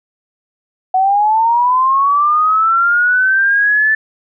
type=linear sweep; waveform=sine; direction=up; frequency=740 to 1760 Hz; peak=-9 dBFS; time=0.94-3.95 s; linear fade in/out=5 ms; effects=none